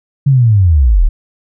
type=linear sweep; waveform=sine; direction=down; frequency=143.2 to 31.19 Hz; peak=-5 dBFS; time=0.26-1.09 s; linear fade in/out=10 ms; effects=none